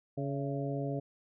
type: harmonic tone with a mistuned harmonic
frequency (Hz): 140.5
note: C#3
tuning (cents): +24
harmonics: 1 / 2 / 3 / 4 / 5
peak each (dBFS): -35 / -38 / -40 / -41 / -42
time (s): 0.17-1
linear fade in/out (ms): 10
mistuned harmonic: 5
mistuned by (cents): -68
effects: none